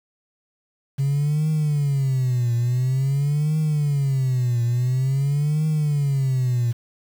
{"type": "tone with vibrato", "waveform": "sine", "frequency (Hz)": 136, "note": "C#3", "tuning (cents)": -33, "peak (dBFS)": -16, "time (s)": [0.98, 6.73], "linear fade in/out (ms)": 20, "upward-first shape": "triangle", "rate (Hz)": 0.48, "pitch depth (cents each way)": 250, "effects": ["tanh soft clip ceiling -16 dBFS", "7-bit"]}